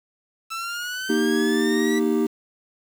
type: exponential sweep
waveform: sawtooth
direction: up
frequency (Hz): 1318.5 to 1973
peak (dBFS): -24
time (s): 0.5-2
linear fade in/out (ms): 20
type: chord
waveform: triangle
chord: Eb major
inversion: second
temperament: equal with one note detuned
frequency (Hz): 234.2 / 311.1 / 392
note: Bb3 / Eb4 / G4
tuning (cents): +8 / 0 / 0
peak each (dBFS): -21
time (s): 1.09-2.27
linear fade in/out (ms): 10
effects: low-pass 10000 Hz 12 dB/octave + 7-bit